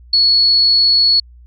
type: tone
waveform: sine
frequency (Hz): 4383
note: C#8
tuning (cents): -20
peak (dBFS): -8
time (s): 0.13-1.2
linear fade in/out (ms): 5
effects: added 60 Hz sine -38 dBFS peak until 1.46 s + MP3 96 kbps